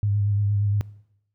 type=tone with vibrato; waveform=sine; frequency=102.2 Hz; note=G#2; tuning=27 cents flat; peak=-19 dBFS; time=0.03-0.81 s; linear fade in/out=0 ms; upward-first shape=sine; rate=8.6 Hz; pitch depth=31 cents each way; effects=noise-tail reverb RT60 0.8 s tail -21 dB re dry